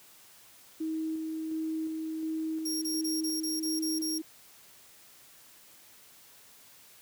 sine tone with tremolo, 317.9 Hz, D#4, 37 cents sharp, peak -30 dBFS, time 0.8-4.22 s, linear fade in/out 10 ms, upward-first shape square, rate 1.4 Hz, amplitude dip 25%
25% pulse tone bursts, 5588 Hz, F8, in tune, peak -27 dBFS, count 8, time 2.65-4.185 s, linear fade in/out 10 ms, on 170 ms, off 25 ms
effects white hiss -56 dBFS RMS until 7.01 s + high-pass 60 Hz 12 dB/octave

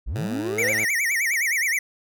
triangle linear sweep, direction up, 36.71 to 554.4 Hz, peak -23 dBFS, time 0.06-0.73 s, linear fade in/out 20 ms
10% pulse tone, 108.2 Hz, A2, 29 cents flat, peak -22 dBFS, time 0.15-0.85 s, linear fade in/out 10 ms
click train, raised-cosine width 0.2 ms, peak -25 dBFS, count 5, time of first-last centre 0.47-1.338 s, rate 4.61 Hz
square tone with vibrato, 2062 Hz, C7, 26 cents flat, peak -21 dBFS, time 0.58-1.79 s, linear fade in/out 5 ms, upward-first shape sine, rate 9.6 Hz, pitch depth 220 cents each way
effects none

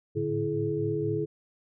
sine tone cluster, 107.6 / 111.8 / 147.1 / 332 / 423.9 Hz, A2 / A2 / D3 / E4 / G#4, -38 / +28 / +3 / +12 / +35 cents, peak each -38 / -36 / -33 / -32 / -29 dBFS, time 0.15-1.26 s, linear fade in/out 20 ms, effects none

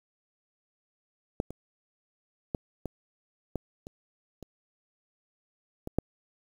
clicks, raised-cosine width 2 ms, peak -14 / -26 / -16 / -20 / -17 / -29 / -29 / -22 / -11 dBFS, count 9, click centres 1.401 / 1.506 / 2.548 / 2.857 / 3.557 / 3.869 / 4.427 / 5.874 / 5.986 s, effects 8-bit

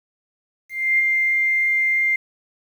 sine tone with ADSR envelope, 2101 Hz, C7, 7 cents sharp, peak -13 dBFS, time 0.69-2.16 s, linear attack 300 ms, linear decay 16 ms, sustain -3 dB, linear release 4 ms, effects 8-bit

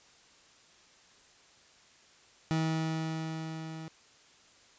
30% pulse tone with level ramp, 160 Hz, D#3, 49 cents sharp, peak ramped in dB -24 to -38 dBFS, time 2.51-3.88 s, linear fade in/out 0 ms, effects white hiss -60 dBFS RMS until 4.78 s + resampled to 16000 Hz

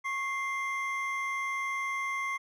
triangle tone pair together, 1096.6 / 2093 Hz, C#6 / C7, -19 / 0 cents, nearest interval major seventh, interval 1119 cents, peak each -32 / -31 dBFS, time 0.04-2.38 s, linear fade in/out 20 ms, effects none

